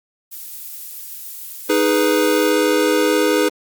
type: noise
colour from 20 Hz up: violet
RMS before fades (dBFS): -32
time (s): 0.31-2.51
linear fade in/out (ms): 20
type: chord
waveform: square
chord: G# minor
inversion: second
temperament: equal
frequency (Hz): 311.1 / 415.3 / 493.9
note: D#4 / G#4 / B4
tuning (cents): 0 / 0 / 0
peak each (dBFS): -19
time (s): 1.69-3.49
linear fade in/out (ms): 10
effects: Opus 48 kbps